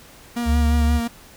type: tone with vibrato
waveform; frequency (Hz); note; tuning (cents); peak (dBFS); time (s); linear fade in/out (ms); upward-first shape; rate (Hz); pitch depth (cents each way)
45% pulse; 235.7; A#3; +19; -22; 0.36-1.08; 10; sine; 5.7; 23
type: tone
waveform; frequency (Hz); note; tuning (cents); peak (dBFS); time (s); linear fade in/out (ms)
sine; 72.1; D2; -31; -15; 0.45-1.01; 50
effects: pink hiss -46 dBFS RMS until 1.36 s